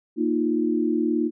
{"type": "chord", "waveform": "sine", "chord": "Bb suspended fourth", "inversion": "none", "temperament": "just", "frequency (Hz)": [233.1, 310.8, 349.6], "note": ["Bb3", "Eb4", "F4"], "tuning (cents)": [0, -2, 2], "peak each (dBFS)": [-25, -23, -25], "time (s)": [0.16, 1.31], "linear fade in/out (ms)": 50, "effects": []}